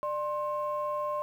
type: tone pair together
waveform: sine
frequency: 596 / 1059.3 Hz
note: D5 / C6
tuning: +25 / +21 cents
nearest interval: minor seventh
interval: 996 cents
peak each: -31 / -31 dBFS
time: 0.03-1.22 s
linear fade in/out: 0 ms
effects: tanh soft clip ceiling -23 dBFS + 10-bit